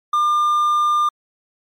triangle tone, 1200 Hz, D6, 37 cents sharp, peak -12 dBFS, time 0.13-1.09 s, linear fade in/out 5 ms, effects MP3 96 kbps

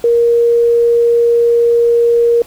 sine tone, 470.1 Hz, A#4, 15 cents sharp, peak -7 dBFS, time 0.04-2.42 s, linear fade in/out 2 ms, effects pink hiss -40 dBFS RMS until 2.46 s

